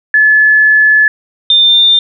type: tone pair in turn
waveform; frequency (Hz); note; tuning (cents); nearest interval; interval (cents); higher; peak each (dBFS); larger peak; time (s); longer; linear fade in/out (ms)
sine; 1722 / 3599; A6 / A7; -38 / +38; octave + minor second; 1276; second; -4; neither; 0.14-1.08 / 1.5-1.99; first; 2
effects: none